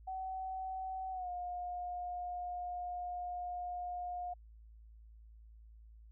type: tone with pitch glide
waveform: sine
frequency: 756 to 713.6 Hz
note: F#5 to F5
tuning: +37 to +37 cents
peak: -38 dBFS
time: 0.07-4.34 s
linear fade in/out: 10 ms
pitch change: -100 cents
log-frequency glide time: 1.11-1.3 s
effects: added 55 Hz sine -54 dBFS peak until 6.11 s